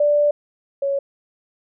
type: tone pair in turn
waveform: sine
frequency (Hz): 587.3 / 555.9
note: D5 / C#5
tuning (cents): 0 / +5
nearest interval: minor second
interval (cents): 95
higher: first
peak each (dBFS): -13 / -18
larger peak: first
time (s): 0-0.31 / 0.82-0.99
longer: first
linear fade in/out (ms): 5
effects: none